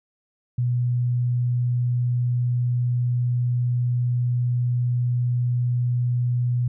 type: tone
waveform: sine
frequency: 122.5 Hz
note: B2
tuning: 14 cents flat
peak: -19 dBFS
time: 0.58-6.68 s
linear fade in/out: 5 ms
effects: none